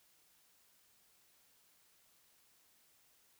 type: silence
effects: white hiss -70 dBFS RMS until 3.39 s